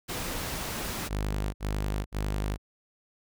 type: noise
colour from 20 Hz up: pink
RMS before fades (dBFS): -34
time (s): 0.08-1.09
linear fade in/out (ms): 20
type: clicks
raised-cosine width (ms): 3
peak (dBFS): -27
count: 2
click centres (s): 0.688 / 1.329
type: tone bursts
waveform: sawtooth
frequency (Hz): 51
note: G#1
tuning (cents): -31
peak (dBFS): -24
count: 3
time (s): 1.08-2.578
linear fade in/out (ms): 50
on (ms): 460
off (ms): 59
effects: none